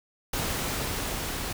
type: noise with level ramp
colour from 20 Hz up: pink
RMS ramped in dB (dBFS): -29 to -33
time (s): 0.33-1.53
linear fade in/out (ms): 5
effects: none